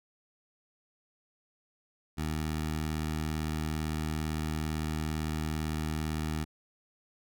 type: tone with notch filter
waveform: 15% pulse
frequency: 77.78 Hz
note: D#2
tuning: in tune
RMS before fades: -33 dBFS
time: 2.17-6.45 s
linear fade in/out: 20 ms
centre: 560 Hz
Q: 1.5
effects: none